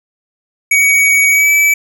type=tone with pitch glide; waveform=square; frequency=2253 to 2302 Hz; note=C#7 to D7; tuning=+28 to -35 cents; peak=-8 dBFS; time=0.71-1.74 s; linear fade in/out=5 ms; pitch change=+37 cents; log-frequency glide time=1.31-1.5 s; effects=none